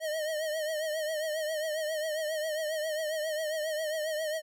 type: tone with vibrato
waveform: square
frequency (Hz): 622.3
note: D#5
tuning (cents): 0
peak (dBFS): -31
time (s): 0-4.42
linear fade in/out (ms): 50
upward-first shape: triangle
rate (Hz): 7.4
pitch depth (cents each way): 79
effects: none